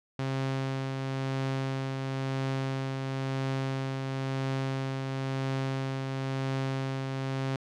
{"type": "tone with tremolo", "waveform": "sawtooth", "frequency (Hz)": 133.9, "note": "C3", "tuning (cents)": 40, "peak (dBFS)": -24, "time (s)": [0.19, 7.56], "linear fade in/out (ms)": 2, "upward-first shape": "triangle", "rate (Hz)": 0.98, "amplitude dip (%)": 35, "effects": ["low-pass 5000 Hz 12 dB/octave"]}